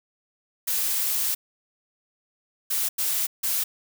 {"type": "noise bursts at uneven times", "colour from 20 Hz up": "blue", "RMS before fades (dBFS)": -25, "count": 4, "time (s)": [[0.67, 1.35], [2.7, 2.89], [2.98, 3.27], [3.43, 3.64]], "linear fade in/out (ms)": 10, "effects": []}